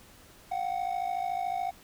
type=ring-modulated tone; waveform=triangle; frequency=740 Hz; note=F#5; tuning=in tune; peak=-24 dBFS; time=0.51-1.71 s; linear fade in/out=10 ms; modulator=26.9 Hz; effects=pink hiss -55 dBFS RMS until 1.83 s